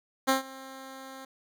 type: tone with ADSR envelope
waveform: 10% pulse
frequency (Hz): 265.8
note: C4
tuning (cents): +27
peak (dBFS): -12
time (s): 0.27-1.25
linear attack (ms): 22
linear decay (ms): 130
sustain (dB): -22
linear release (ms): 4
effects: none